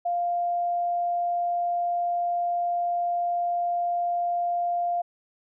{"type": "tone", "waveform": "sine", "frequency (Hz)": 698.5, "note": "F5", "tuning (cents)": 0, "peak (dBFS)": -23, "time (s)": [0.05, 5.02], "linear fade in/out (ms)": 10, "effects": []}